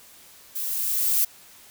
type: noise with level ramp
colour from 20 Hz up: violet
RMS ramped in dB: -30 to -20 dBFS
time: 0.55-1.25 s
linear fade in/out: 10 ms
effects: white hiss -50 dBFS RMS until 1.7 s